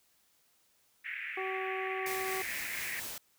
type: band-pass noise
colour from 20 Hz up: pink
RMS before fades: -40 dBFS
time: 1.04-3.01 s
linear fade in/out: 20 ms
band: 1800 to 2400 Hz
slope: 48 dB/octave
type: harmonic tone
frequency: 379.4 Hz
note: F#4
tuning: 43 cents sharp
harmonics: 1 / 2 / 3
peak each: -37 / -40 / -42 dBFS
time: 1.37-2.42 s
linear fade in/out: 5 ms
type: noise with tremolo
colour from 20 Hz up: white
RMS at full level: -40 dBFS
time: 2.06-3.18 s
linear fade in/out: 2 ms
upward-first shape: triangle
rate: 4.3 Hz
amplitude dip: 30%
effects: white hiss -70 dBFS RMS until 3.38 s